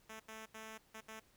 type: tone bursts at uneven times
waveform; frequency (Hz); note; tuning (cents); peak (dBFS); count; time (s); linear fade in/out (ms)
5% pulse; 220; A3; 0; -37; 5; 0.09-0.2 / 0.28-0.46 / 0.54-0.78 / 0.94-1.01 / 1.08-1.2; 10
effects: pink hiss -70 dBFS RMS until 1.36 s